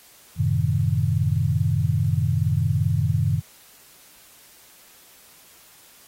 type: chord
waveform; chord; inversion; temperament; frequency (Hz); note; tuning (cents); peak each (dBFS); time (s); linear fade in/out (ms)
sine; F# diminished seventh; none; equal; 92.5 / 110 / 130.81 / 155.56; F#2 / A2 / C3 / Eb3; 0 / 0 / 0 / 0; -24; 0.36-3.42; 50
effects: white hiss -51 dBFS RMS until 6.07 s + AAC 48 kbps